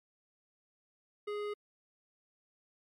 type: tone with hard clipping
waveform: triangle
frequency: 415.3 Hz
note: G#4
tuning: in tune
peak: -37 dBFS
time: 1.27-1.54 s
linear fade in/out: 10 ms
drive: 18 dB
effects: MP3 96 kbps